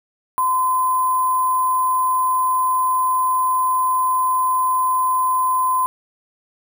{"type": "tone with sample-and-hold", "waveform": "sine", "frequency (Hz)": 1025, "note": "C6", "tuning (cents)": -36, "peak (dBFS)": -15, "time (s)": [0.38, 5.86], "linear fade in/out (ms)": 0, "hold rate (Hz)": 11025, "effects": []}